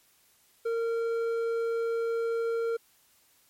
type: tone with hard clipping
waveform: sine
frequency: 460.1 Hz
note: A#4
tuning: 23 cents flat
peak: -28 dBFS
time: 0.65-2.77 s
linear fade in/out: 10 ms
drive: 6 dB
effects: white hiss -64 dBFS RMS until 3.49 s + MP3 64 kbps

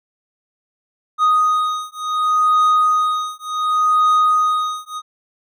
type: beating tone pair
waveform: triangle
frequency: 1244.5 / 1245.18 Hz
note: D#6 / D#6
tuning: 0 / +1 cents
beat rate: 0.68 Hz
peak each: -15 dBFS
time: 1.18-5.02 s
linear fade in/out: 50 ms
effects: none

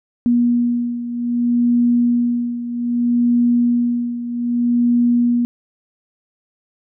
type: beating tone pair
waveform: sine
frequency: 239.9 / 240.53 Hz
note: A#3 / B3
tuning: +50 / -46 cents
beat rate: 0.63 Hz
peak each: -15 / -20 dBFS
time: 0.26-5.45 s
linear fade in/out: 0 ms
effects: none

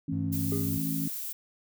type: harmonic tone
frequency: 54.3 Hz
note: A1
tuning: 22 cents flat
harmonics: 3 / 4 / 5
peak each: -32 / -37 / -32 dBFS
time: 0.08-1.08 s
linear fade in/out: 5 ms
type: tone with vibrato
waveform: triangle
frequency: 98 Hz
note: G2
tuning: in tune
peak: -31 dBFS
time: 0.12-0.78 s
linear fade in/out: 5 ms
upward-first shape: square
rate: 2.8 Hz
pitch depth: 27 cents each way
type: noise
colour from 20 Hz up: violet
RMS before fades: -36 dBFS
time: 0.32-1.33 s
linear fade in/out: 10 ms
type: tone with exponential decay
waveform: triangle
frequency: 405.2 Hz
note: G#4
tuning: 43 cents flat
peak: -28 dBFS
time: 0.52-0.9 s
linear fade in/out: 1 ms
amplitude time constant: 82 ms
effects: none

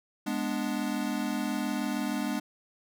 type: chord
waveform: square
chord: G# diminished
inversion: none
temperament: equal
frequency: 207.7 / 246.9 / 293.7 Hz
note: G#3 / B3 / D4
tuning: 0 / 0 / 0 cents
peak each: -34 dBFS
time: 0.26-2.4 s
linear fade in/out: 10 ms
effects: none

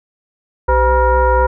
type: tone with frequency modulation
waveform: sine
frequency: 510 Hz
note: C5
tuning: 44 cents flat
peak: -9 dBFS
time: 0.68-1.47 s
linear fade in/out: 10 ms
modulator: 448 Hz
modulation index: 1.5
effects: none

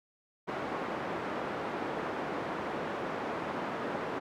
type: band-pass noise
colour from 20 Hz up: pink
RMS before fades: -36 dBFS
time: 0.47-4.2 s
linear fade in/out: 20 ms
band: 270 to 1400 Hz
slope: 12 dB/octave
effects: none

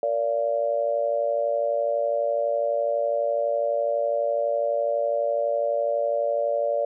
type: tone with amplitude modulation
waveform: sine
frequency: 577 Hz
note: D5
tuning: 31 cents flat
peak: -17 dBFS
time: 0.03-6.85 s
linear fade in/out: 2 ms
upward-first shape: sine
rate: 112 Hz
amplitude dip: 90%
effects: none

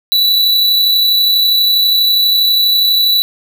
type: tone with amplitude modulation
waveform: square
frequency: 3951 Hz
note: B7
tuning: in tune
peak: -8 dBFS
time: 0.12-3.22 s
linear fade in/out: 0 ms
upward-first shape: sine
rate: 32.3 Hz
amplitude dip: 25%
effects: none

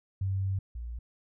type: tone pair in turn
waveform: sine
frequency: 96.4 / 58.68 Hz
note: G2 / A#1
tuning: -28 / +12 cents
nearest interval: major sixth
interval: 860 cents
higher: first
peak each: -27 / -35 dBFS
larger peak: first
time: 0.21-0.59 / 0.75-0.99 s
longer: first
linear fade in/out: 5 ms
effects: none

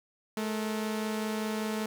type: tone pair together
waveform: sawtooth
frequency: 215.1 / 455.4 Hz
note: A3 / A#4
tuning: -39 / -40 cents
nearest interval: octave + minor second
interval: 1299 cents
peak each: -27 / -35 dBFS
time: 0.37-1.86 s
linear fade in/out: 2 ms
effects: none

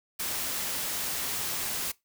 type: noise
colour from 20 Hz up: white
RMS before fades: -32 dBFS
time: 0.19-1.92 s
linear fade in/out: 10 ms
effects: noise-tail reverb RT60 0.2 s tail -22 dB re dry

